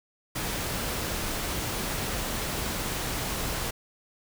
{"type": "noise", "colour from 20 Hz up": "pink", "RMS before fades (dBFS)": -31, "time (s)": [0.35, 3.71], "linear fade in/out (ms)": 10, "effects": []}